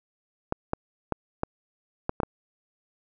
clicks, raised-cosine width 1 ms, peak -11 dBFS, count 7, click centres 0.524 / 0.734 / 1.123 / 1.434 / 2.094 / 2.202 / 2.233 s, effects none

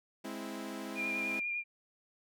sawtooth chord, Ab augmented, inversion none, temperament equal with one note detuned, 207.7 / 261.6 / 328.7 Hz, Ab3 / C4 / E4, 0 / 0 / -5 cents, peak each -40 dBFS, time 0.24-1.4 s, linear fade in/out 10 ms
sine tone with vibrato, 2409 Hz, D7, 43 cents sharp, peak -33 dBFS, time 0.95-1.64 s, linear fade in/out 50 ms, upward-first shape triangle, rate 10 Hz, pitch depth 28 cents each way
effects none

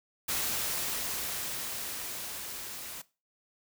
white noise with level ramp, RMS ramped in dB -31 to -42 dBFS, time 0.28-3.02 s, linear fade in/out 10 ms, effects noise-tail reverb RT60 0.3 s tail -19 dB re dry

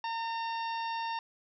harmonic tone with a mistuned harmonic, 916 Hz, A#5, 31 cents flat, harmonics 1 / 2 / 3 / 4 / 5 / 6, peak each -33 / -43 / -44 / -47 / -50 / -49 dBFS, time 0.04-1.19 s, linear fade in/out 2 ms, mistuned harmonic 2, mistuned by -19 cents, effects none

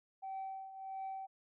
sine tone with tremolo, 770 Hz, G5, 31 cents flat, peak -37 dBFS, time 0.22-1.27 s, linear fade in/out 20 ms, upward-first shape triangle, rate 1.5 Hz, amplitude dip 75%, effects tanh soft clip ceiling -37 dBFS

